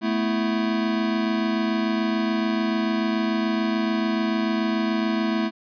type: chord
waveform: square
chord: A suspended second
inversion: none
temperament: equal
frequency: 220 / 246.9 / 329.6 Hz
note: A3 / B3 / E4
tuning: 0 / 0 / 0 cents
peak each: -24 / -30 / -27 dBFS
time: 0.01-5.51 s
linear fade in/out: 50 ms
effects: resampled to 11025 Hz